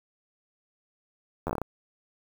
slowing click train, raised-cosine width 1 ms, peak -16 dBFS, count 8, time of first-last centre 1.47-1.617 s, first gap 11 ms, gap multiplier 1.21, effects 7-bit

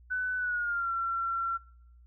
sine tone with pitch glide, 1500 to 1359.7 Hz, F#6 to F6, +23 to -47 cents, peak -28 dBFS, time 0.1-1.58 s, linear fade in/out 20 ms, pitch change -170 cents, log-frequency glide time 0.38-0.91 s, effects noise-tail reverb RT60 0.7 s tail -25 dB re dry + added 60 Hz sine -53 dBFS peak until 2.06 s

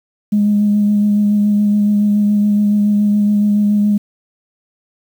sine tone with vibrato, 207 Hz, G#3, 5 cents flat, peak -9 dBFS, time 0.32-3.98 s, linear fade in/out 10 ms, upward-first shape sine, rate 7.1 Hz, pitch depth 16 cents each way, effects tanh soft clip ceiling -5 dBFS + 7-bit

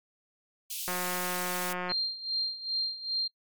white high-pass noise, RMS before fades -36 dBFS, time 0.7-1.73 s, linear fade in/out 5 ms, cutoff 2600 Hz, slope 48 dB/octave
click train, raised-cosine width 0.5 ms, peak -19 dBFS, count 188, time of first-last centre 0.88-1.919 s, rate 180 Hz
sine tone with tremolo, 4186 Hz, C8, in tune, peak -26 dBFS, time 1.89-3.28 s, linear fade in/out 10 ms, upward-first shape sine, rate 2.5 Hz, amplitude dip 80%
effects noise-tail reverb RT60 0.1 s tail -23 dB re dry + MP3 96 kbps

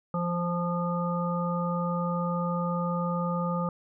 harmonic tone with a mistuned harmonic, 174.61 Hz, F3, in tune, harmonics 1 / 3 / 5 / 7, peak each -28 / -33 / -37 / -33 dBFS, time 0.14-3.69 s, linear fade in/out 2 ms, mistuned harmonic 1, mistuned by -20 cents, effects none

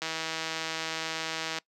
click train, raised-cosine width 0.2 ms, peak -15 dBFS, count 253, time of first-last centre 0.02-1.585 s, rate 161 Hz, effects noise-tail reverb RT60 0.1 s tail -22 dB re dry + high-pass 200 Hz 12 dB/octave

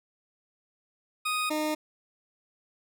20% pulse tone pair in turn, 1245 / 306.5 Hz, D#6 / D#4, +1 / -26 cents, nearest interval 2 octaves, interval 2427 cents, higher first, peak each -22 dBFS, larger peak neither, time 1.25-1.5 / 1.5-1.75 s, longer neither, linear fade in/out 10 ms, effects none

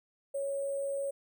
sine tone with sample-and-hold, 554.4 Hz, C#5, in tune, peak -31 dBFS, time 0.34-1.11 s, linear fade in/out 10 ms, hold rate 8820 Hz, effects none

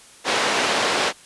pink band-pass noise, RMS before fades -21 dBFS, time 0.24-1.13 s, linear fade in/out 50 ms, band 420 to 5100 Hz, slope 12 dB/octave, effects white hiss -47 dBFS RMS until 1.25 s + resampled to 24000 Hz

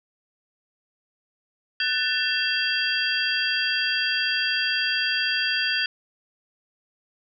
sine tone cluster, 1501 / 1768 / 2704 / 3250 / 4725 Hz, F#6 / A6 / E7 / G#7 / D8, +24 / +8 / +43 / -38 / +10 cents, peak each -28 dBFS, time 1.8-5.86 s, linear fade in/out 2 ms, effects none

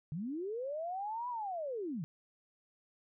sine linear two-way sweep, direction up then down, 139.2 to 999 to 139.2 Hz, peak -36 dBFS, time 0.12-2.04 s, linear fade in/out 0 ms, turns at 1.29 s, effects none

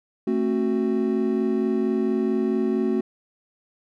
triangle chord, F# diminished, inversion first, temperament just, 222 / 266.4 / 370 Hz, A3 / C4 / F#4, +16 / +31 / 0 cents, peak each -22 / -24 / -22 dBFS, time 0.27-3.01 s, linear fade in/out 5 ms, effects none

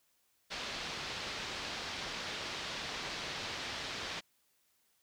white low-pass noise, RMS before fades -41 dBFS, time 0.5-4.21 s, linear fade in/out 20 ms, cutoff 4800 Hz, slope 24 dB/octave, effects white hiss -74 dBFS RMS until 5.02 s

